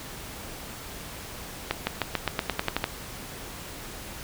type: accelerating click train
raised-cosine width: 0.3 ms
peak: -8 dBFS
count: 11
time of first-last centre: 1.71-2.841 s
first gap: 160 ms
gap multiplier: 0.92
effects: pink hiss -40 dBFS RMS until 4.23 s